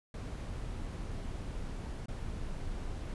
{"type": "noise with dropouts", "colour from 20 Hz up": "brown", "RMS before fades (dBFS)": -39, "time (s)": [0.14, 3.14], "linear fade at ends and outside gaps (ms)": 2, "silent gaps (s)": [2.059, 2.083], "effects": ["resampled to 24000 Hz"]}